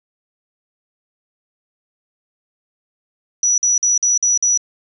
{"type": "tone bursts", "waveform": "sine", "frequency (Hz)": 5880, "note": "F#8", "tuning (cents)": -12, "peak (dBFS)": -12, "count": 6, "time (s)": [3.43, 4.575], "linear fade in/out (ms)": 2, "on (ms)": 150, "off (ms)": 49, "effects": []}